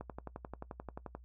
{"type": "click train", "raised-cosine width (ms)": 1, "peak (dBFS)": -28, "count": 14, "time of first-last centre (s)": [0.01, 1.15], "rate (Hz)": 11.4, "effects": ["noise-tail reverb RT60 0.1 s tail -19 dB re dry", "added 60 Hz sine -53 dBFS peak until 1.24 s"]}